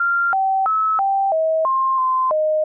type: tone with pitch steps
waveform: sine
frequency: 1388 / 770 / 1297 / 783 / 640 / 1059 / 1036 / 619 Hz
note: F6 / G5 / E6 / G5 / D#5 / C6 / C6 / D#5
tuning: -11 / -31 / -28 / -2 / +49 / +21 / -17 / -9 cents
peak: -15 dBFS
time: 0-2.64 s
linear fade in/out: 5 ms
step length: 330 ms
effects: none